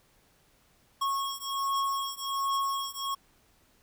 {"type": "beating tone pair", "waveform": "square", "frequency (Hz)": [1096, 1097.3], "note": ["C#6", "C#6"], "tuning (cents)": [-20, -18], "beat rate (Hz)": 1.3, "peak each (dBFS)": [-33, -32], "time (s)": [1.01, 3.15], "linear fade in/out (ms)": 10, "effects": ["pink hiss -65 dBFS RMS until 3.82 s"]}